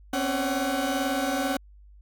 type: tone cluster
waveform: 30% pulse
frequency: 256.2 / 274.3 / 571 / 754 Hz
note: C4 / C#4 / D5 / F#5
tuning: -36 / -18 / -49 / +32 cents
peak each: -31 / -25 / -33 / -27 dBFS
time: 0.13-1.57 s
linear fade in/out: 5 ms
effects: added 50 Hz sine -48 dBFS peak until 2.01 s